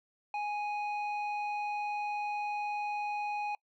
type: tone with low-pass filter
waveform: square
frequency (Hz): 830.6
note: G#5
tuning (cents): 0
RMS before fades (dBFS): -35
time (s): 0.34-3.55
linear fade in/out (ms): 2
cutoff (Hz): 2200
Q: 1.6
effects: noise-tail reverb RT60 0.1 s tail -26 dB re dry